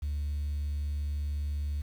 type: tone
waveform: sine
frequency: 72.9 Hz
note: D2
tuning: 12 cents flat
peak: -28 dBFS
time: 0.02-1.82 s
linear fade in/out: 10 ms
effects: tanh soft clip ceiling -26 dBFS + 9-bit